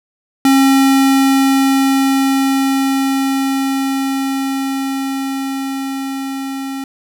square tone with level ramp, 270 Hz, C#4, 45 cents flat, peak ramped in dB -8 to -22 dBFS, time 0.45-6.84 s, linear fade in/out 2 ms, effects none

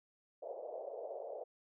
white band-pass noise, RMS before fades -45 dBFS, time 0.42-1.44 s, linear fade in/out 10 ms, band 460 to 660 Hz, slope 48 dB/octave, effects none

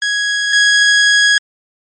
sawtooth tone pair in turn, 1661.2 / 1661.2 Hz, G#6 / G#6, 0 / 0 cents, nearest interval unison, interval 0 cents, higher neither, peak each -10 / -4 dBFS, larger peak second, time 0.02-0.53 / 0.53-1.38 s, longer second, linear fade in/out 2 ms, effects MP3 32 kbps

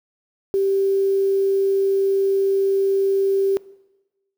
sine tone with quantisation, 390.7 Hz, G4, 6 cents flat, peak -16 dBFS, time 0.54-3.57 s, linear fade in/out 0 ms, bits 7, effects noise-tail reverb RT60 1.0 s tail -20 dB re dry

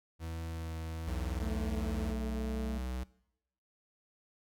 40% pulse tone with vibrato, 81.6 Hz, E2, 17 cents flat, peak -37 dBFS, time 0.19-2.15 s, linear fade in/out 50 ms, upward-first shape sine, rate 1.2 Hz, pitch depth 13 cents each way
square tone with pitch glide, 61.74 to 63.29 Hz, B1 to B1, 0 to +43 cents, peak -36 dBFS, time 1.07-3.04 s, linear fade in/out 10 ms, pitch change +43 cents, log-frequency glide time 2.29-2.56 s
harmonic tone, 220.2 Hz, A3, 2 cents sharp, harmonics 1 / 2 / 3, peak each -39 / -45 / -49 dBFS, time 1.41-2.79 s, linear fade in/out 20 ms
effects noise-tail reverb RT60 0.8 s tail -21 dB re dry

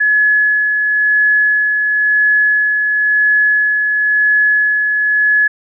sine tone with tremolo, 1700 Hz, G#6, 40 cents sharp, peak -8 dBFS, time 0-5.48 s, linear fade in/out 10 ms, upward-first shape sine, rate 0.97 Hz, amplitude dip 35%, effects none

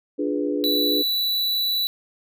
sine chord, D diminished seventh, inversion none, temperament equal, 293.7 / 349.2 / 415.3 / 493.9 Hz, D4 / F4 / Ab4 / Cb5, 0 / 0 / 0 / 0 cents, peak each -24 / -30 / -27 / -29 dBFS, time 0.18-1.03 s, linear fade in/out 20 ms
square tone, 3953 Hz, B7, 1 cent sharp, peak -21 dBFS, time 0.64-1.87 s, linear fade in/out 0 ms
effects none

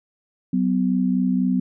sine tone pair together, 187.72 / 251.8 Hz, F#3 / B3, +25 / +34 cents, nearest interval perfect fourth, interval 509 cents, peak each -20 dBFS, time 0.53-1.6 s, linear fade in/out 5 ms, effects none

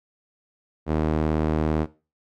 sawtooth tone with band-pass filter, 77.78 Hz, D#2, in tune, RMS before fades -23 dBFS, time 0.86-1.87 s, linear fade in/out 50 ms, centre 360 Hz, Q 0.67, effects noise-tail reverb RT60 0.3 s tail -17 dB re dry

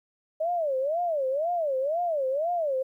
sine tone with vibrato, 607 Hz, D#5, 43 cents flat, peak -24 dBFS, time 0.4-2.83 s, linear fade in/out 10 ms, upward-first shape sine, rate 2 Hz, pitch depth 270 cents each way, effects 11-bit

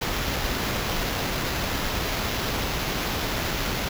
pink noise with sample-and-hold, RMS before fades -27 dBFS, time 0.01-3.89 s, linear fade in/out 10 ms, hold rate 8820 Hz, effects none

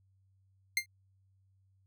sawtooth tone with exponential decay, 2100 Hz, C7, 6 cents sharp, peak -21 dBFS, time 0.77-0.86 s, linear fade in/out 2 ms, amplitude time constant 19 ms, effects added 96 Hz sine -66 dBFS peak until 1.86 s

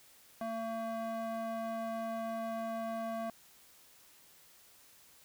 square tone with band-pass filter, 225.8 Hz, A3, 45 cents sharp, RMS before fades -38 dBFS, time 0.41-3.3 s, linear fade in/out 2 ms, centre 730 Hz, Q 1.6, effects white hiss -61 dBFS RMS until 5.24 s

